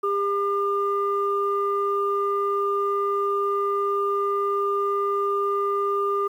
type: tone pair together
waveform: sine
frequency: 401.5 / 1203 Hz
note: G4 / D6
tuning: +41 / +41 cents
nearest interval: octave + perfect fifth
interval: 1900 cents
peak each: -23 dBFS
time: 0.03-6.28 s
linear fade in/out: 10 ms
effects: tanh soft clip ceiling -13 dBFS + 9-bit